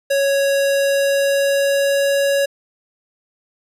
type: tone with pitch glide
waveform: square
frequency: 554.4 to 558.3 Hz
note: C#5 to C#5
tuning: 0 to +12 cents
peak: -15 dBFS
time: 0.1-2.46 s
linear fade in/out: 10 ms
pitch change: +12 cents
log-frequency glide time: 0.52-2.12 s
effects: resampled to 32000 Hz